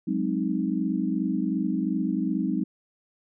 sine chord, Ab dominant seventh, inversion third, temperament equal, 185 / 207.7 / 261.6 / 311.1 Hz, Gb3 / Ab3 / C4 / Eb4, 0 / 0 / 0 / 0 cents, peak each -29 dBFS, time 0.07-2.64 s, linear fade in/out 10 ms, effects none

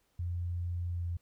sine tone with pitch glide, 87.31 to 86.36 Hz, F2 to F2, 0 to -19 cents, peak -32 dBFS, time 0.19-1.17 s, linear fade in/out 5 ms, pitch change -19 cents, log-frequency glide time 0.92-1.04 s, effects pink hiss -74 dBFS RMS until 1.21 s

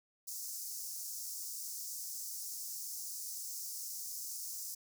pink high-pass noise, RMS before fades -43 dBFS, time 0.27-4.75 s, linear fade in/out 10 ms, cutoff 5200 Hz, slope 48 dB/octave, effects none

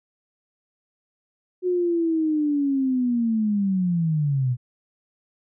sine linear sweep, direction down, 366.9 to 120 Hz, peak -19 dBFS, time 1.62-4.57 s, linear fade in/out 50 ms, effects none

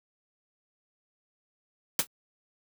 white noise with exponential decay, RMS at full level -19 dBFS, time 1.99-2.07 s, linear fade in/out 2 ms, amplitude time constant 16 ms, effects high-pass 60 Hz 12 dB/octave

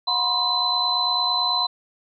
sine tone cluster, 721 / 971 / 1040 / 4037 Hz, F#5 / B5 / C6 / B7, -45 / -30 / -11 / +37 cents, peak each -30 / -26 / -27 / -21 dBFS, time 0.07-1.67 s, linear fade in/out 10 ms, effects none

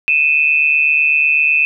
sine tone pair together, 2489 / 2637 Hz, D#7 / E7, 0 / 0 cents, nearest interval minor second, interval 100 cents, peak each -13 dBFS, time 0.08-1.65 s, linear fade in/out 0 ms, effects none

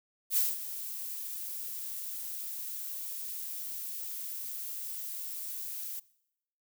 violet noise with ADSR envelope, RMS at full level -26 dBFS, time 0.3-6 s, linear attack 69 ms, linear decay 190 ms, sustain -13 dB, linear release 10 ms, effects noise-tail reverb RT60 0.8 s tail -22 dB re dry

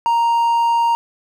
triangle tone, 932.3 Hz, A#5, in tune, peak -11 dBFS, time 0.06-0.95 s, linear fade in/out 0 ms, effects none

